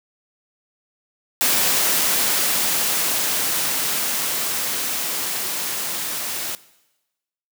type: noise with level ramp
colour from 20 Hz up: white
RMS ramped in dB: -18 to -27 dBFS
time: 1.41-6.55 s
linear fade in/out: 0 ms
effects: noise-tail reverb RT60 1.0 s tail -19 dB re dry + high-pass 150 Hz 12 dB/octave